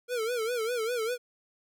square tone with vibrato, 466.2 Hz, A#4, in tune, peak -29 dBFS, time 0.08-1.18 s, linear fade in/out 50 ms, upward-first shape sine, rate 5 Hz, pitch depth 120 cents each way, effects none

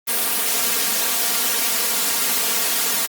white noise with comb filter, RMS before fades -20 dBFS, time 0.07-3.07 s, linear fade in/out 20 ms, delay 4.3 ms, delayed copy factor +1, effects high-pass 200 Hz 12 dB/octave + Opus 32 kbps

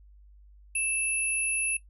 sine tone pair together, 2637 / 10548 Hz, E7 / E9, 0 / 0 cents, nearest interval 2 octaves, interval 2400 cents, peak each -29 / -27 dBFS, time 0.75-1.77 s, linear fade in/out 5 ms, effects noise-tail reverb RT60 0.1 s tail -17 dB re dry + added 50 Hz sine -51 dBFS peak until 1.89 s

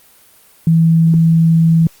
sine tone pair in turn, 163.9 / 163.9 Hz, E3 / E3, -10 / -10 cents, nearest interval unison, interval 0 cents, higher neither, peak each -7 dBFS, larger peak neither, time 0.67-1.14 / 1.14-1.87 s, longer second, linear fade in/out 2 ms, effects white hiss -47 dBFS RMS until 2 s + Opus 32 kbps

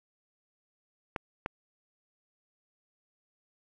clicks, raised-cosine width 0.5 ms, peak -17 dBFS, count 2, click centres 1.162 / 1.461 s, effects none

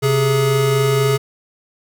square tone pair together, 131.98 / 420 Hz, C3 / G#4, +15 / +19 cents, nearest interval octave + minor sixth, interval 2004 cents, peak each -17 dBFS, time 0.02-1.18 s, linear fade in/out 20 ms, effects none

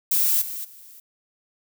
violet noise with level steps, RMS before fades -20 / -32 / -46 dBFS, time 0.11-1 s, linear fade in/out 5 ms, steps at 0.41 / 0.64 s, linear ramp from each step 10 ms, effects none

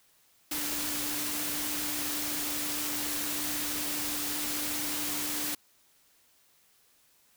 sine tone in noise, 296.3 Hz, D4, 15 cents sharp, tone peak -40 dBFS, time 0.51-5.55 s, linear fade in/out 5 ms, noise white, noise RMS -33 dBFS, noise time 0.51-5.55 s, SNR -10 dB, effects white hiss -65 dBFS RMS until 7.36 s

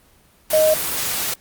sine tone in noise, 622.3 Hz, D#5, in tune, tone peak -12 dBFS, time 0.53-0.74 s, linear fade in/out 5 ms, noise white, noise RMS -23 dBFS, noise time 0.5-1.34 s, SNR +8 dB, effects pink hiss -54 dBFS RMS until 1.4 s + Opus 24 kbps

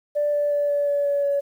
sine tone with pitch steps, 587.3 / 583.6 / 579.9 / 576.2 / 572.6 / 568.9 / 565.3 Hz, D5 / D5 / D5 / D5 / D5 / C#5 / C#5, 0 / -11 / -22 / -33 / -44 / +45 / +34 cents, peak -18 dBFS, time 0.15-1.41 s, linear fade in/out 20 ms, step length 180 ms, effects tanh soft clip ceiling -14 dBFS + 9-bit

